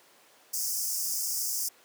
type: high-pass noise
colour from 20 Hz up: pink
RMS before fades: -31 dBFS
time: 0.53-1.69 s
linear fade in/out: 10 ms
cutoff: 5000 Hz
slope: 96 dB/octave
effects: pink hiss -58 dBFS RMS until 1.84 s + high-pass 400 Hz 12 dB/octave